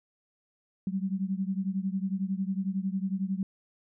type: beating tone pair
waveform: sine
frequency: 188.1 / 199.1 Hz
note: F#3 / G3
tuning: +29 / +27 cents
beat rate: 11 Hz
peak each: -30 / -32 dBFS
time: 0.87-3.43 s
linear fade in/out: 2 ms
effects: none